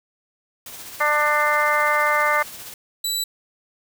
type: noise with tremolo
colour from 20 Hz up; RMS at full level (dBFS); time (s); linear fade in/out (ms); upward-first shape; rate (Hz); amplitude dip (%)
white; -36; 0.66-2.74; 2; sine; 15; 35
type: harmonic tone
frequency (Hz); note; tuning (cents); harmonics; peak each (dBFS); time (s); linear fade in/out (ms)
297.9; D4; +25; 2 / 3 / 4 / 5 / 6 / 7; -24 / -25 / -21 / -26 / -25 / -23; 1-2.43; 10
type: tone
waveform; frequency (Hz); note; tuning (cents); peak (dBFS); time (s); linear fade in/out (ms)
20% pulse; 3951; B7; 0; -16; 3.04-3.24; 5
effects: none